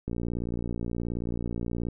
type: click train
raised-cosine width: 3 ms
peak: -19 dBFS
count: 107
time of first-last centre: 0.08-1.886 s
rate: 58.7 Hz
effects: none